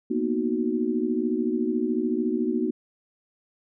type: chord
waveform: sine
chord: B major seventh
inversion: third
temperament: equal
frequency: 233.1 / 246.9 / 311.1 / 370 Hz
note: A#3 / B3 / D#4 / F#4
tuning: 0 / 0 / 0 / 0 cents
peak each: -28 dBFS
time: 0.1-2.71 s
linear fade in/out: 10 ms
effects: none